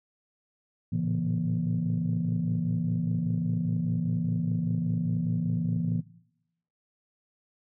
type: tone cluster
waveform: sine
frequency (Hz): 111 / 116 / 141.6 / 168 / 237.2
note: A2 / A#2 / C#3 / E3 / A#3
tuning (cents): +16 / -8 / +37 / +33 / +30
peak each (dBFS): -33 / -33 / -35 / -27 / -33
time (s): 0.92-6.01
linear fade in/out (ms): 10
effects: noise-tail reverb RT60 0.8 s tail -19 dB re dry + tanh soft clip ceiling -18 dBFS